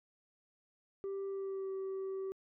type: tone with pitch glide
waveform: sine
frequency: 392 to 384.4 Hz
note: G4 to G4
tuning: 0 to -34 cents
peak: -34 dBFS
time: 1.04-2.32 s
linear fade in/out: 0 ms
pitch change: -34 cents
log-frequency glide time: 1.27-1.71 s
effects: tanh soft clip ceiling -36 dBFS